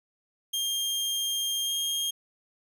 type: tone with pitch glide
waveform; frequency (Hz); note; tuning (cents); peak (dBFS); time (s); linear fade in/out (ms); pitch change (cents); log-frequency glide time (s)
sawtooth; 3207 to 3229; G7 to G#7; +39 to -49; -24; 0.53-2.11; 10; +12; 1.64-1.72
effects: none